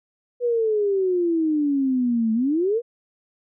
sine exponential two-way sweep, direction down then up, 492.6 to 218.4 to 492.6 Hz, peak -18 dBFS, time 0.4-2.82 s, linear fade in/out 50 ms, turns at 2.33 s, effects none

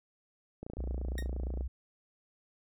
click train, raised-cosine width 2 ms, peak -28 dBFS, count 29, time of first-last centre 0.63-1.609 s, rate 28.6 Hz
sine tone, 63 Hz, B1, 35 cents sharp, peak -33 dBFS, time 0.78-1.68 s, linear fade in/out 10 ms
sawtooth tone with exponential decay, 1864.7 Hz, A#6, in tune, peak -33 dBFS, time 1.18-1.28 s, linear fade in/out 1 ms, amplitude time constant 21 ms
effects none

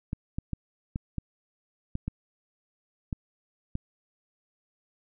clicks, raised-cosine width 5 ms, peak -18 dBFS, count 9, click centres 0.131 / 0.385 / 0.533 / 0.959 / 1.183 / 1.954 / 2.08 / 3.128 / 3.754 s, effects none

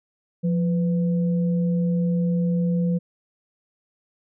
sine tone pair together, 174.61 / 498.5 Hz, F3 / B4, 0 / +16 cents, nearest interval octave + tritone, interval 1816 cents, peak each -19 / -31 dBFS, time 0.43-2.99 s, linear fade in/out 20 ms, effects none

